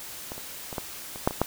clicks, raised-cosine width 1 ms, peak -21 / -25 / -21 / -15 / -24 / -6 / -20 / -7 dBFS, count 8, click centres 0.319 / 0.38 / 0.728 / 0.782 / 1.159 / 1.275 / 1.309 / 1.416 s, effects white hiss -40 dBFS RMS until 1.46 s

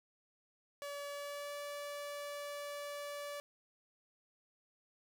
sawtooth tone with pitch glide, 572 to 578 Hz, D5 to D5, -46 to -28 cents, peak -38 dBFS, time 0.82-3.4 s, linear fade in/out 0 ms, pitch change +18 cents, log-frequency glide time 1.1-1.54 s, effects none

